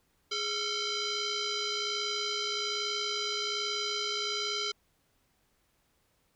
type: tone with frequency modulation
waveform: sine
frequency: 477.1 Hz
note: A#4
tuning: 40 cents sharp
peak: -30 dBFS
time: 0.31-4.72 s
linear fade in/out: 10 ms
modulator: 893 Hz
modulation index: 5.5
effects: pink hiss -72 dBFS RMS until 6.35 s